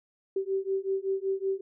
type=beating tone pair; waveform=sine; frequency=384.1 / 389.4 Hz; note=G4 / G4; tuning=-35 / -12 cents; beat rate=5.3 Hz; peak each=-30 dBFS; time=0.36-1.61 s; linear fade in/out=5 ms; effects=none